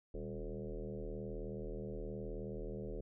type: tone with frequency modulation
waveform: sine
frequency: 195.9 Hz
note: G3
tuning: 1 cent flat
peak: -40 dBFS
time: 0.14-3.01 s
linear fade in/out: 5 ms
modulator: 79 Hz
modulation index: 4.2
effects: none